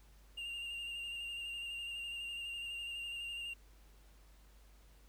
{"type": "tone with vibrato", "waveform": "triangle", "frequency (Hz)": 2794, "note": "F7", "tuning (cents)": 0, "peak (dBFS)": -39, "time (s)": [0.37, 3.54], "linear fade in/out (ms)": 10, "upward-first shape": "square", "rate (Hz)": 12, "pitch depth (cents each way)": 20, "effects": ["added 50 Hz sine -59 dBFS peak until 5.08 s", "pink hiss -68 dBFS RMS until 5.08 s"]}